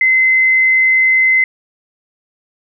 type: tone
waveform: sine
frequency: 2055 Hz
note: C7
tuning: 32 cents flat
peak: -8 dBFS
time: 0.01-1.44 s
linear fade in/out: 2 ms
effects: none